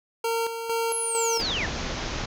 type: tone with tremolo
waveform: 25% pulse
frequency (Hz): 458.4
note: A#4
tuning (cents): -29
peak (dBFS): -20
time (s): 0.24-1.42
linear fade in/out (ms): 5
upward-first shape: square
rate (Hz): 2.2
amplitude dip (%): 55
type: linear sweep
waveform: sine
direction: down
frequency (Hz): 11175 to 1673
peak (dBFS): -26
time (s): 0.92-1.66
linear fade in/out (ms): 2
type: low-pass noise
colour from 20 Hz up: pink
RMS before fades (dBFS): -31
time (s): 1.39-2.26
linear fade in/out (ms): 10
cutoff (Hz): 6700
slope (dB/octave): 96
effects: none